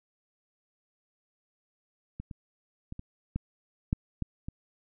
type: clicks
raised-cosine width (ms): 5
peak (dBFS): -25 / -28 / -26 / -27 / -18 / -13 / -18 / -24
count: 8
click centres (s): 2.2 / 2.312 / 2.924 / 2.994 / 3.36 / 3.929 / 4.223 / 4.485
effects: none